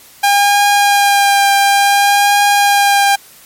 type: tone with vibrato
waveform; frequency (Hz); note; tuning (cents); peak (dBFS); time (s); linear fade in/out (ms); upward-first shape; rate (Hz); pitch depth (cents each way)
sawtooth; 805; G5; +46; -4; 0.23-3.16; 10; triangle; 0.57; 20
effects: white hiss -41 dBFS RMS until 3.45 s + MP3 64 kbps